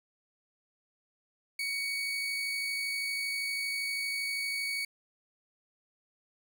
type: tone with amplitude modulation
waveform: 30% pulse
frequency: 2240 Hz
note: C#7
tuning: 18 cents sharp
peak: -28 dBFS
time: 1.59-4.85 s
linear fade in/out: 5 ms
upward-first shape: sine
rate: 52.6 Hz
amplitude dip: 25%
effects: none